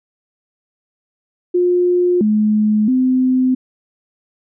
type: tone with pitch steps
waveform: sine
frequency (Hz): 356.3 / 212.9 / 256.7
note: F4 / G#3 / C4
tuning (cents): +35 / +43 / -33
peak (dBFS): -11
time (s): 1.54-3.55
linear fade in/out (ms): 10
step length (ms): 670
effects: none